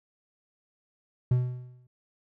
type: tone with exponential decay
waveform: triangle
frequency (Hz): 124.7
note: B2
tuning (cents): +17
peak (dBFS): -16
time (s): 1.31-1.87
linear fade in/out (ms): 5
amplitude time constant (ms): 120
effects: none